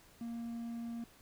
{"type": "tone", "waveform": "triangle", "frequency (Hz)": 233.1, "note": "A#3", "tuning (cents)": 0, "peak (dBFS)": -37, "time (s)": [0.21, 1.04], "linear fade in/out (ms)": 2, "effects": ["pink hiss -62 dBFS RMS until 1.21 s"]}